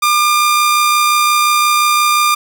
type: tone with amplitude modulation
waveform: sawtooth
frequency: 1200 Hz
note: D6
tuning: 37 cents sharp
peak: -5 dBFS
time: 0.02-2.35 s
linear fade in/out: 10 ms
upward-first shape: sine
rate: 65.7 Hz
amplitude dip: 25%
effects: none